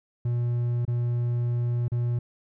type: tone with dropouts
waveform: triangle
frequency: 120.2 Hz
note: B2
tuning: 46 cents flat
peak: -21 dBFS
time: 0.25-2.19 s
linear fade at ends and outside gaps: 5 ms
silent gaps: 0.852-0.878 / 1.882-1.918 s
effects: none